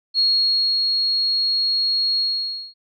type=tone with ADSR envelope; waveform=sine; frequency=4300 Hz; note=C8; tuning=47 cents sharp; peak=-14 dBFS; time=0.14-2.74 s; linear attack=47 ms; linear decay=590 ms; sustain=-3 dB; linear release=550 ms; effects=none